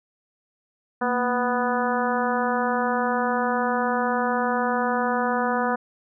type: harmonic tone with a mistuned harmonic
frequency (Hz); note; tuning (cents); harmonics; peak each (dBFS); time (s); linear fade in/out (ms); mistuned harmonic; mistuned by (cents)
246.9; B3; 0; 1 / 2 / 3 / 4 / 5 / 6 / 7; -27 / -27 / -27 / -28 / -30 / -30 / -35; 1.01-5.76; 10; 1; -92
effects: none